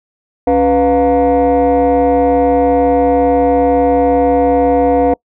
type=tone with frequency modulation; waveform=sine; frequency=493.9 Hz; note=B4; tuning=in tune; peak=-6 dBFS; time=0.47-5.14 s; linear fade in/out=5 ms; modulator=214 Hz; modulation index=1.2; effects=noise-tail reverb RT60 0.1 s tail -26 dB re dry + tanh soft clip ceiling -6 dBFS